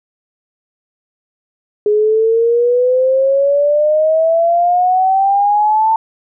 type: exponential sweep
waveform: sine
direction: up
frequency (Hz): 415.3 to 896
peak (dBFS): -9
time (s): 1.86-5.96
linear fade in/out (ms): 2
effects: none